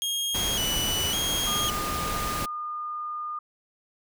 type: tone with vibrato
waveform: sawtooth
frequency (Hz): 3105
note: G7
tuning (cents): -17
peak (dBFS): -23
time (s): 0.02-1.7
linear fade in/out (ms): 0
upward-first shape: square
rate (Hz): 0.9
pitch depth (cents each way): 80
type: noise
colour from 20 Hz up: pink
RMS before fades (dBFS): -31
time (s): 0.34-2.46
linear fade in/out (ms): 10
type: tone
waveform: sine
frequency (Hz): 1217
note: D#6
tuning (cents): -39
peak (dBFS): -30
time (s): 1.47-3.39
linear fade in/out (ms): 5
effects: none